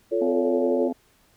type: chord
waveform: sine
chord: F augmented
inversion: none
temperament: equal with one note detuned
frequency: 349.2 / 440 / 562.1 Hz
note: F4 / A4 / C#5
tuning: 0 / 0 / +24 cents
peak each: -25 dBFS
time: 0.11-0.89 s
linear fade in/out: 20 ms
type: harmonic tone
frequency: 85.7 Hz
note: F2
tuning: 32 cents flat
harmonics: 3 / 4 / 5 / 6 / 7 / 8 / 9 / 10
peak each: -26 / -40 / -33 / -43 / -43 / -35 / -46 / -41 dBFS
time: 0.21-0.93 s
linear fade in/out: 10 ms
effects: pink hiss -61 dBFS RMS until 1.36 s